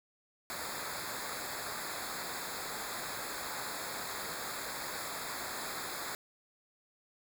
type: noise with comb filter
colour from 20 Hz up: pink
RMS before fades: -40 dBFS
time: 0.5-6.15 s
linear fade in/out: 0 ms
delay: 0.34 ms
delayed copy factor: -0.95
effects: none